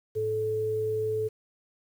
sine tone pair together, 108.4 / 434.8 Hz, A2 / A4, -25 / -21 cents, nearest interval 2 octaves, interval 2404 cents, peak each -36 / -26 dBFS, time 0.15-1.29 s, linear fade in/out 20 ms, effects 9-bit

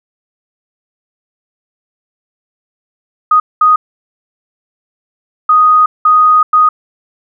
sine tone bursts at uneven times, 1244.5 Hz, D#6, in tune, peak -4 dBFS, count 5, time 3.31-3.4 / 3.61-3.76 / 5.49-5.86 / 6.05-6.43 / 6.53-6.69 s, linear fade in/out 5 ms, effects none

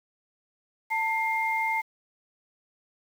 sine tone pair together, 894 / 2114 Hz, A5 / C7, +27 / +17 cents, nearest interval octave + minor third, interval 1490 cents, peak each -27 dBFS, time 0.9-1.82 s, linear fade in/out 20 ms, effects 8-bit

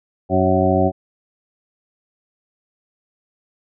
harmonic tone with a mistuned harmonic, 93.5 Hz, F#2, 19 cents sharp, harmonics 1 / 2 / 3 / 4 / 6 / 7 / 8, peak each -21 / -21 / -21 / -21 / -21 / -21 / -21 dBFS, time 0.29-0.92 s, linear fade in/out 50 ms, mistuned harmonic 6, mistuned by -28 cents, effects none

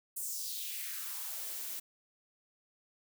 blue noise with high-pass filter sweep, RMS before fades -40 dBFS, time 0.16-1.8 s, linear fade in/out 10 ms, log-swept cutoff 9000 to 230 Hz, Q 2.6, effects none

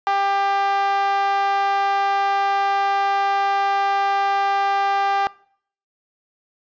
5% pulse tone with band-pass filter, 396.6 Hz, G4, 20 cents sharp, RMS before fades -19 dBFS, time 0.07-5.27 s, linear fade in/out 0 ms, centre 900 Hz, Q 7.7, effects noise-tail reverb RT60 0.6 s tail -23 dB re dry + resampled to 16000 Hz

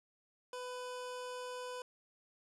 25% pulse tone, 499.5 Hz, B4, 20 cents sharp, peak -38 dBFS, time 0.53-1.82 s, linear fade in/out 2 ms, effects resampled to 24000 Hz + 11-bit

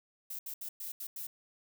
violet noise bursts at uneven times, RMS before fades -41 dBFS, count 6, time 0.3-0.39 / 0.46-0.54 / 0.61-0.69 / 0.8-0.92 / 1-1.07 / 1.16-1.27 s, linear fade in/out 5 ms, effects none

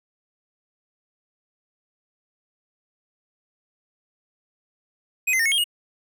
square tone with pitch steps, 2507 / 2065 / 1828 / 2190 / 3222 / 2873 Hz, D#7 / C7 / A#6 / C#7 / G7 / F7, +12 / -23 / -34 / -22 / +47 / +48 cents, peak -19 dBFS, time 5.27-5.642 s, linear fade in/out 10 ms, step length 62 ms, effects none

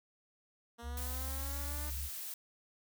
10% pulse linear sweep, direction up, 233.1 to 300.9 Hz, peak -39 dBFS, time 0.78-1.91 s, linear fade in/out 20 ms
sine tone, 69.3 Hz, C#2, in tune, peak -38 dBFS, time 0.82-2.1 s, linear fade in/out 50 ms
blue noise, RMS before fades -43 dBFS, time 0.97-2.34 s, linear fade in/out 2 ms
effects none

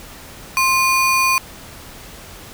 square ring-modulated tone, 1751 Hz, A6, 9 cents flat, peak -11 dBFS, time 0.57-1.38 s, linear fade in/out 0 ms, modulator 697 Hz, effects pink hiss -38 dBFS RMS until 2.53 s

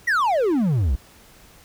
triangle exponential sweep, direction down, 2000 to 56.2 Hz, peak -15 dBFS, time 0.07-0.96 s, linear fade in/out 10 ms, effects pink hiss -50 dBFS RMS until 1.64 s

